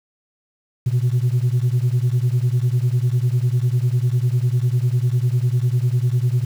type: beating tone pair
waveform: sine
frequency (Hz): 119 / 129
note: A#2 / C3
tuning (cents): +36 / -24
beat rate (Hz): 10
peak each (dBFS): -16 / -17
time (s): 0.86-6.45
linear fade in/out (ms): 10
effects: tanh soft clip ceiling -12 dBFS + 7-bit